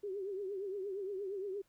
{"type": "tone with vibrato", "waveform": "sine", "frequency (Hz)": 392, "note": "G4", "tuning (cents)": 0, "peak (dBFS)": -37, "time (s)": [0.03, 1.62], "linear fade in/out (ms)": 10, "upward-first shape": "triangle", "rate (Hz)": 8.6, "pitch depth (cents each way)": 120, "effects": ["pink hiss -75 dBFS RMS until 1.68 s"]}